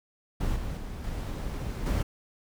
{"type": "noise with level steps", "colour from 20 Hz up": "brown", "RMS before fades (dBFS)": [-29, -34, -37, -33, -26], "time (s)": [0.4, 2.03], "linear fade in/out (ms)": 10, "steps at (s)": [0.56, 0.77, 1.04, 1.86], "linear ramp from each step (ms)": 2, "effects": []}